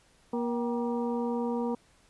harmonic tone with a mistuned harmonic, 237.6 Hz, A#3, 33 cents sharp, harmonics 1 / 2 / 3 / 4 / 5, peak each -30 / -32 / -41 / -38 / -48 dBFS, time 0.33-1.75 s, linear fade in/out 5 ms, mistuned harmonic 3, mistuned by +140 cents, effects pink hiss -63 dBFS RMS until 2.09 s + resampled to 24000 Hz

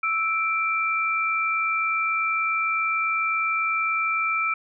sine tone pair together, 1318.3 / 2349 Hz, E6 / D7, 0 / 0 cents, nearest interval minor seventh, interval 1000 cents, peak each -24 dBFS, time 0.03-4.54 s, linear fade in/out 5 ms, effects none

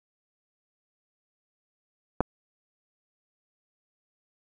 clicks, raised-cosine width 1 ms, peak -7 / -20 dBFS, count 2, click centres 2.206 / 2.21 s, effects none

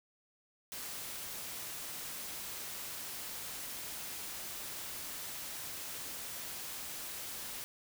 white noise, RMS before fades -43 dBFS, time 0.72-7.64 s, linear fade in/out 0 ms, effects none

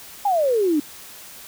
sine exponential sweep, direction down, 841 to 283.6 Hz, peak -16 dBFS, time 0.25-0.8 s, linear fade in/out 5 ms, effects white hiss -41 dBFS RMS until 1.47 s

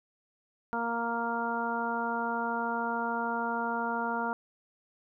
harmonic tone, 233.1 Hz, A#3, in tune, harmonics 1 / 2 / 3 / 4 / 5 / 6, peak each -36 / -38 / -37 / -33 / -42 / -35 dBFS, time 0.73-4.33 s, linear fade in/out 0 ms, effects none

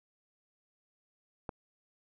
click, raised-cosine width 1 ms, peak -23 dBFS, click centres 1.492 s, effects none

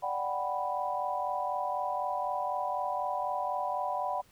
sine chord, G major seventh, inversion second, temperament equal, 587.3 / 740 / 784 / 987.8 Hz, D5 / F#5 / G5 / B5, 0 / 0 / 0 / 0 cents, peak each -37 / -34 / -37 / -34 dBFS, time 0.02-4.22 s, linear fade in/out 20 ms, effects pink hiss -63 dBFS RMS until 4.31 s

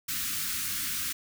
white band-stop noise, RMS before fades -32 dBFS, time 0.08-1.13 s, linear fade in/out 10 ms, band 310 to 1200 Hz, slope 48 dB/octave, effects none

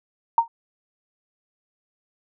sine tone with exponential decay, 924 Hz, A#5, 16 cents flat, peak -9 dBFS, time 0.38-0.48 s, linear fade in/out 2 ms, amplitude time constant 21 ms, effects none

